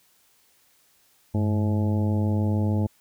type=harmonic tone with a mistuned harmonic; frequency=106.6 Hz; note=G#2; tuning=46 cents sharp; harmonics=1 / 2 / 3 / 4 / 5 / 6 / 7 / 8; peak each=-22 / -26 / -32 / -38 / -37 / -40 / -47 / -40 dBFS; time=1.34-2.87 s; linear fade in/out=10 ms; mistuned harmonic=1; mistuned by=-110 cents; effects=white hiss -62 dBFS RMS until 3 s